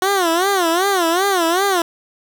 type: tone with vibrato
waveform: 15% pulse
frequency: 362.8 Hz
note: F#4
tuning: 34 cents flat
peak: -8 dBFS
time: 0.02-1.82 s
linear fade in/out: 2 ms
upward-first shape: sine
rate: 2.6 Hz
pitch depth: 180 cents each way
effects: none